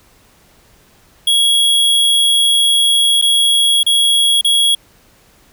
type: tone with dropouts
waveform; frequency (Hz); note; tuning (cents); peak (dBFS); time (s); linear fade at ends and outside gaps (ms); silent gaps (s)
square; 3322; G#7; 0; -10; 1.27-4.75; 5; 3.215-3.223 / 3.832-3.864 / 4.412-4.446
effects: pink hiss -50 dBFS RMS until 5.52 s